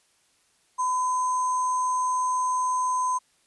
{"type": "tone with sample-and-hold", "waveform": "sine", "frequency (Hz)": 1008, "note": "B5", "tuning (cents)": 35, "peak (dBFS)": -22, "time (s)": [0.78, 3.19], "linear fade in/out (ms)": 20, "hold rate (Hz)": 7350, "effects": ["white hiss -65 dBFS RMS until 3.46 s", "resampled to 24000 Hz"]}